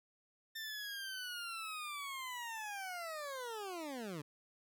20% pulse linear sweep, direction down, 1800 to 138.3 Hz, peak -37 dBFS, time 0.55-4.22 s, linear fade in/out 10 ms, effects none

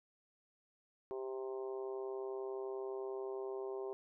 harmonic tone, 131.4 Hz, C3, 8 cents sharp, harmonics 3 / 4 / 5 / 6 / 7 / 8, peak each -40 / -51 / -51 / -55 / -55 / -56 dBFS, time 1.11-3.93 s, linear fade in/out 0 ms, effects none

